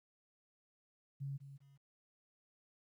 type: tone with echo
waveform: sine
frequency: 138.59 Hz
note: C#3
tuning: in tune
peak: -39 dBFS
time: 1.2-1.38 s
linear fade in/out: 20 ms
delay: 200 ms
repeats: 2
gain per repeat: -11 dB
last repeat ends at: 1.78 s
effects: 13-bit